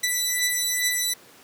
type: beating tone pair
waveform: 10% pulse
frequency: 1979 / 1981.4 Hz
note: B6 / B6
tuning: +3 / +5 cents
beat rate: 2.4 Hz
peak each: -15 / -17 dBFS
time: 0.03-1.14 s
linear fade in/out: 10 ms
effects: pink hiss -50 dBFS RMS until 1.43 s + high-pass 200 Hz 12 dB/octave